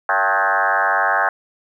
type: tone with frequency modulation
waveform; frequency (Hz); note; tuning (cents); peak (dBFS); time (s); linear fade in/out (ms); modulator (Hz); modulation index
sine; 1174.7; D6; 0; -14; 0.09-1.29; 2; 97.6; 5.4
effects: 9-bit